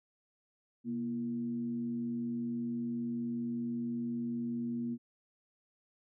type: tone with frequency modulation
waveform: sine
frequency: 237.4 Hz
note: A#3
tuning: 32 cents sharp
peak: -33 dBFS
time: 0.84-4.98 s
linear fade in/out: 50 ms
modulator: 100 Hz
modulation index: 0.4
effects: none